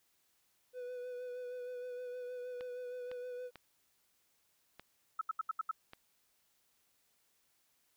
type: tone with vibrato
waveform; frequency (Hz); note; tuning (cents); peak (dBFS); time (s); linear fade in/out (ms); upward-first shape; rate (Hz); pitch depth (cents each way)
triangle; 496.2; B4; +8; -39; 0.73-3.51; 50; sine; 6.4; 22
type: clicks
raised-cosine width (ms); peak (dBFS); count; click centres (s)
0.3; -33; 5; 2.609 / 3.115 / 3.557 / 4.796 / 5.934
type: tone bursts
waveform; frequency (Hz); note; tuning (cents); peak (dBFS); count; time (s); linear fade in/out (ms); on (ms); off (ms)
sine; 1300; E6; -24; -32; 6; 5.19-5.713; 5; 23; 77
effects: white hiss -75 dBFS RMS until 7.96 s